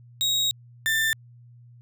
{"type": "tone pair in turn", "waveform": "35% pulse", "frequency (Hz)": [3789, 1783.2], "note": ["A#7", "A6"], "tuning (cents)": [27, 23], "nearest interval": "octave + minor second", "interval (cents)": 1304, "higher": "first", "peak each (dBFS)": -19, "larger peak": "neither", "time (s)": [[0.21, 0.51], [0.86, 1.13]], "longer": "first", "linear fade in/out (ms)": 0, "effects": ["added 120 Hz sine -47 dBFS peak until 1.81 s"]}